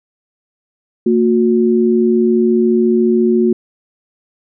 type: tone pair together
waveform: sine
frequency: 228.5 / 362.8 Hz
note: A#3 / F#4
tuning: -34 / -34 cents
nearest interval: minor sixth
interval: 800 cents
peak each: -12 dBFS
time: 1.06-3.53 s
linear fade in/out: 5 ms
effects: none